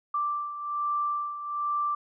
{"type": "beating tone pair", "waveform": "sine", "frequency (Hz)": [1174.7, 1175.9], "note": ["D6", "D6"], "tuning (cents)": [0, 2], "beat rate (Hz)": 1.2, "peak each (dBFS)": [-28, -34], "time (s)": [0.14, 1.95], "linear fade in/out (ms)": 5, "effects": []}